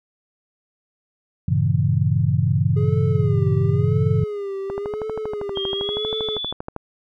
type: chord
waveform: sine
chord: G diminished seventh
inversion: none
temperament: equal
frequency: 98 / 116.54 / 138.59 / 164.81 Hz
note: G2 / Bb2 / Db3 / Fb3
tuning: 0 / 0 / 0 / 0 cents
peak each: -21 / -22 / -20 / -23 dBFS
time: 1.48-4.24 s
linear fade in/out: 5 ms
type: tone with vibrato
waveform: triangle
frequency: 412.5 Hz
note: G#4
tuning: 12 cents flat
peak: -23 dBFS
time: 2.76-6.38 s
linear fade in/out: 10 ms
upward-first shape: sine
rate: 0.95 Hz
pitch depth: 100 cents each way
type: click train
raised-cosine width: 1 ms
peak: -15 dBFS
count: 27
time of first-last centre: 4.7-6.763 s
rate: 12.6 Hz
type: tone with pitch glide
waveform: sine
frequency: 3224 to 3455 Hz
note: G7 to A7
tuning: +48 to -32 cents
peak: -25 dBFS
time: 5.55-6.53 s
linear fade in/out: 20 ms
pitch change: +120 cents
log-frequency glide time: 5.65-6.11 s
effects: none